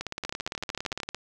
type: two click trains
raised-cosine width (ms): 0.2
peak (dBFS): -15 / -15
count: 11 / 21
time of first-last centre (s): 0.25-1.002 / 0.01-1.146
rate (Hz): 13.3 / 17.6
effects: none